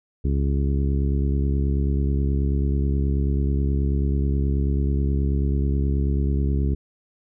harmonic tone, 69.3 Hz, C#2, in tune, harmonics 1 / 2 / 3 / 4 / 5 / 6, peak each -20 / -26 / -30 / -32 / -34 / -36 dBFS, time 0.24-6.75 s, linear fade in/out 10 ms, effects none

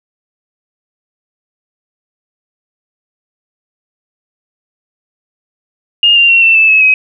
sine tone with pitch steps, 2834 / 2782 / 2731 / 2681 / 2632 / 2584 / 2537 Hz, F7 / F7 / F7 / E7 / E7 / E7 / D#7, +25 / -7 / -39 / +29 / -3 / -35 / +33 cents, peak -4 dBFS, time 6.03-6.94 s, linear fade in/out 2 ms, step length 130 ms, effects none

